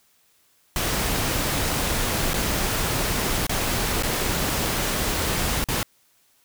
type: noise with dropouts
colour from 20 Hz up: pink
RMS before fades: -24 dBFS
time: 0.76-5.83 s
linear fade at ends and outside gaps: 1 ms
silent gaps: 2.334-2.341 / 3.467-3.494 / 4.025-4.033 / 5.641-5.686 s
effects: white hiss -62 dBFS RMS until 6.44 s